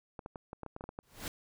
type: clicks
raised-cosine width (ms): 1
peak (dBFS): -28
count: 11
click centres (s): 0.192 / 0.261 / 0.358 / 0.531 / 0.633 / 0.663 / 0.764 / 0.809 / 0.84 / 0.891 / 0.989
type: noise with exponential growth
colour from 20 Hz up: pink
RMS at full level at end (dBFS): -36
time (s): 1.03-1.28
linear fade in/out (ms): 1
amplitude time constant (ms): 53
effects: none